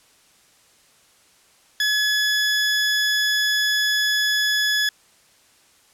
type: tone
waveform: 20% pulse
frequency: 1700 Hz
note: G#6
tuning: 40 cents sharp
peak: -13 dBFS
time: 1.8-4.89 s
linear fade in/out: 2 ms
effects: white hiss -56 dBFS RMS until 5.93 s + low-pass 10000 Hz 12 dB/octave